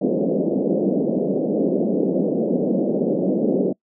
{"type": "band-pass noise", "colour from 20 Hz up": "pink", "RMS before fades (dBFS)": -20, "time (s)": [0.01, 3.73], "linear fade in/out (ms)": 10, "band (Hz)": [180, 580], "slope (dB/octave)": 48, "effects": ["noise-tail reverb RT60 0.1 s tail -24 dB re dry"]}